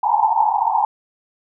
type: band-pass noise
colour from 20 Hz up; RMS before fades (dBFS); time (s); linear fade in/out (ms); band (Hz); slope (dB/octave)
pink; -17; 0.03-0.85; 2; 810 to 930; 96
effects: none